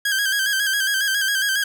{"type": "tone with vibrato", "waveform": "sawtooth", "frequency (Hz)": 1603, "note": "G6", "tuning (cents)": 38, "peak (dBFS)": -15, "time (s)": [0.05, 1.64], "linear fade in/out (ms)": 5, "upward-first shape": "square", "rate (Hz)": 7.3, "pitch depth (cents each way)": 50, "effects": []}